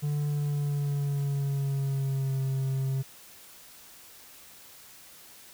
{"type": "tone with pitch glide", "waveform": "triangle", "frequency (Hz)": [146.83, 133.87], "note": ["D3", "C3"], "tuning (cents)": [0, 40], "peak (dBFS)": -24, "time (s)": [0.02, 3.03], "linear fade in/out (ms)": 20, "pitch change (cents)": -160, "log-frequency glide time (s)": [0.28, 2.41], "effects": ["white hiss -51 dBFS RMS until 5.53 s"]}